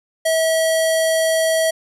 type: tone with low-pass filter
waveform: square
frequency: 646 Hz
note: E5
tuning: 35 cents flat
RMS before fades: -17 dBFS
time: 0.25-1.71 s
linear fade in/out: 10 ms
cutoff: 11000 Hz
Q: 2.1
effects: none